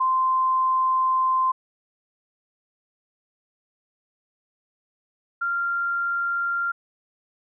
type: tone pair in turn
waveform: sine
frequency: 1040 / 1388.2 Hz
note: C6 / F6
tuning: -11 / -11 cents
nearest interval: perfect fourth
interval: 500 cents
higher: second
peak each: -18 / -22 dBFS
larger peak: first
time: 0-1.52 / 5.41-6.72 s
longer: first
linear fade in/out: 10 ms
effects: none